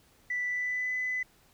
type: tone with pitch glide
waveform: sine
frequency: 1975.5 to 2007 Hz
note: B6 to B6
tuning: 0 to +27 cents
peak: -28 dBFS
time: 0.3-1.23 s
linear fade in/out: 5 ms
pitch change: +27 cents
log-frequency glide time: 0.47-0.93 s
effects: tanh soft clip ceiling -24 dBFS + pink hiss -63 dBFS RMS until 1.53 s